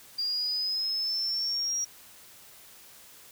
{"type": "linear sweep", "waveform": "sine", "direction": "up", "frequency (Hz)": [4775, 5690], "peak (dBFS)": -27, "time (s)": [0.18, 1.85], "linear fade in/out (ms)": 10, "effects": ["white hiss -52 dBFS RMS until 3.31 s"]}